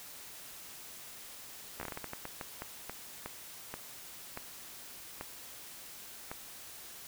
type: slowing click train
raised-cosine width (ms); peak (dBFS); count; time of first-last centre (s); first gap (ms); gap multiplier
0.5; -24; 18; 1.8-6.315; 13; 1.32
effects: white hiss -49 dBFS RMS until 7.07 s